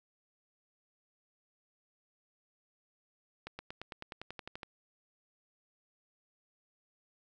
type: accelerating click train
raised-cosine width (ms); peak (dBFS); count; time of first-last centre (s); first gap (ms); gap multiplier
0.3; -26; 13; 3.47-4.632; 120; 0.96
effects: none